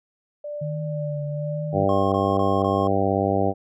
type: tone with tremolo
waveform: sine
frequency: 589 Hz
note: D5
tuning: 5 cents sharp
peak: -28 dBFS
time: 0.44-2.03 s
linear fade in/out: 5 ms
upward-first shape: triangle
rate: 2.1 Hz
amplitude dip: 45%
type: tone with vibrato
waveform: sine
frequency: 150 Hz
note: D3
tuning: 37 cents sharp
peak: -26 dBFS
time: 0.61-1.85 s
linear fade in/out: 10 ms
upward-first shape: triangle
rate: 1.2 Hz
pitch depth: 68 cents each way
type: harmonic tone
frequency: 98 Hz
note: G2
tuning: in tune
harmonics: 1 / 2 / 3 / 4 / 5 / 6 / 7 / 8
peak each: -27 / -27 / -27 / -27 / -27 / -27 / -27 / -27 dBFS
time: 1.72-3.54 s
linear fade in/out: 50 ms
type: tone bursts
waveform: triangle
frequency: 1076 Hz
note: C6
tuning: 48 cents sharp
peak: -25 dBFS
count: 4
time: 1.89-2.873 s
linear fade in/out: 2 ms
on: 230 ms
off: 21 ms
effects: none